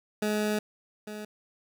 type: tone pair in turn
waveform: 20% pulse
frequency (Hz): 211.4 / 211.4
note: G#3 / G#3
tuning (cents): +31 / +31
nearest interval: unison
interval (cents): 0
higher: neither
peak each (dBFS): -21 / -32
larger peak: first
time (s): 0.22-0.59 / 1.07-1.25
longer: first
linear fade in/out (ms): 5
effects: none